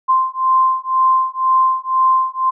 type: beating tone pair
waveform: sine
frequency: 1043 / 1045 Hz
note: C6 / C6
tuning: -6 / -2 cents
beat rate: 2 Hz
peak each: -15 dBFS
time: 0.08-2.51 s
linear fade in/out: 20 ms
effects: none